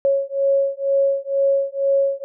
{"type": "beating tone pair", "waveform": "sine", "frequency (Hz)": [550, 552.1], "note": ["C#5", "C#5"], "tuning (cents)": [-14, -7], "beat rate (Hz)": 2.1, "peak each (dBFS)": [-19, -19], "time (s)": [0.05, 2.24], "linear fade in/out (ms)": 0, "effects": []}